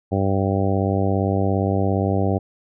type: harmonic tone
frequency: 97.4 Hz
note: G2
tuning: 11 cents flat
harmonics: 1 / 2 / 3 / 4 / 5 / 6 / 7 / 8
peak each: -21 / -24 / -26 / -27 / -28 / -29 / -29 / -30 dBFS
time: 0.11-2.39 s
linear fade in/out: 20 ms
effects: none